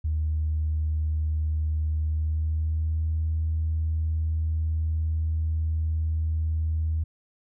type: tone with pitch glide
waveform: sine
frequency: 77.5 to 79.45 Hz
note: D#2 to D#2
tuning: -6 to +37 cents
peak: -22 dBFS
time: 0.04-7.04 s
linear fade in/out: 10 ms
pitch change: +43 cents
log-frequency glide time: 2.01-3.04 s
effects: tanh soft clip ceiling -18 dBFS